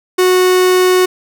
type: tone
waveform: 45% pulse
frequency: 367.4 Hz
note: F#4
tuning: 12 cents flat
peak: -8 dBFS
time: 0.18-1.06 s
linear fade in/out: 10 ms
effects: none